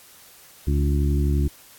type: harmonic tone with a mistuned harmonic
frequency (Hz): 71.7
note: D2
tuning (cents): -41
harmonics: 1 / 2 / 3 / 4 / 5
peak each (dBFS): -19 / -25 / -31 / -30 / -32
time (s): 0.67-1.48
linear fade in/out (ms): 5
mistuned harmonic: 5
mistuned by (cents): -15
effects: white hiss -49 dBFS RMS until 1.78 s + AAC 64 kbps